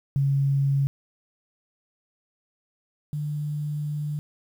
sine tone pair in turn, 138.59 / 148.64 Hz, C#3 / D3, 0 / +21 cents, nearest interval minor second, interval 121 cents, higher second, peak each -19 / -26 dBFS, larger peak first, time 0.16-0.87 / 3.13-4.19 s, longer second, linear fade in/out 0 ms, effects 9-bit

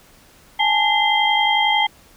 sine tone cluster, 828 / 879 / 2062 / 3196 Hz, G#5 / A5 / C7 / G7, -5 / -2 / -26 / +33 cents, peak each -20 dBFS, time 0.59-1.87 s, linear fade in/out 10 ms, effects pink hiss -50 dBFS RMS until 2.16 s

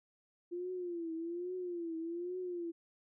sine tone with vibrato, 345.4 Hz, F4, 19 cents flat, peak -37 dBFS, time 0.51-2.72 s, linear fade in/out 20 ms, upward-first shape triangle, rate 1.2 Hz, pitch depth 120 cents each way, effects none

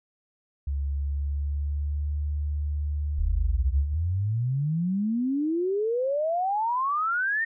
sine tone with pitch glide, 70 to 73.69 Hz, C#2 to D2, +18 to +6 cents, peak -25 dBFS, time 0.67-3.94 s, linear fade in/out 5 ms, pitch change +88 cents, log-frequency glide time 0.82-2.16 s
sine exponential sweep, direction up, 39 to 1864.7 Hz, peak -23 dBFS, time 3.18-7.45 s, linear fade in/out 10 ms
effects none

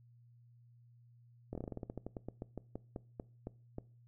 slowing click train, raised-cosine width 2 ms, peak -28 dBFS, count 21, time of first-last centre 1.53-3.784 s, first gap 22 ms, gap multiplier 1.15, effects noise-tail reverb RT60 0.4 s tail -21 dB re dry + added 119 Hz sine -60 dBFS peak until 4.07 s

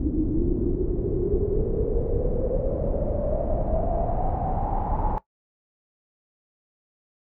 brown noise with low-pass filter sweep, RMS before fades -24 dBFS, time 0-5.18 s, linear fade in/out 0 ms, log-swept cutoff 300 to 890 Hz, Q 9.9, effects noise-tail reverb RT60 0.1 s tail -17 dB re dry

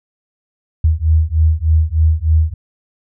sine beating tone pair, 77.78 / 81.08 Hz, D#2 / E2, 0 / -28 cents, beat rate 3.3 Hz, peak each -13 dBFS, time 0.84-2.54 s, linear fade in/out 5 ms, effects none

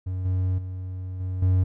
triangle tone with level steps, 92.5 Hz, F#2, in tune, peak -24 / -19 / -28 / -24 / -15 dBFS, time 0.06-1.64 s, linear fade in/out 10 ms, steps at 0.25 / 0.58 / 1.2 / 1.42 s, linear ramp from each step 5 ms, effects none

